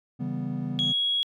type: chord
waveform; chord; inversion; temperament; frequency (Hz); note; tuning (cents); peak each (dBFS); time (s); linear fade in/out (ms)
triangle; C# half-diminished seventh; none; equal with one note detuned; 138.59 / 163.49 / 196 / 246.9; C#3 / E3 / G3 / B3; 0 / -14 / 0 / 0; -31 / -33 / -33 / -30; 0.19-0.93; 20
type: tone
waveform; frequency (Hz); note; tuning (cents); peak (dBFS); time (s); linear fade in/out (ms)
sine; 3322; G#7; 0; -22; 0.79-1.23; 0
effects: tanh soft clip ceiling -15 dBFS